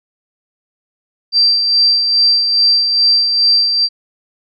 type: tone with tremolo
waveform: sine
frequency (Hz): 4699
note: D8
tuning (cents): 0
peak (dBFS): -7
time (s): 1.32-3.89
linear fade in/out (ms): 50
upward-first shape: sine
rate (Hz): 2.4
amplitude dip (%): 45
effects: none